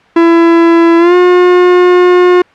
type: tone with pitch glide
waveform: 45% pulse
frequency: 335 to 359 Hz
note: E4 to F4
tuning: +28 to +48 cents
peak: -3 dBFS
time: 0.16-2.42 s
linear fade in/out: 5 ms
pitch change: +120 cents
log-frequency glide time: 0.98-1.15 s
effects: white hiss -43 dBFS RMS until 2.54 s + low-pass 2000 Hz 12 dB/octave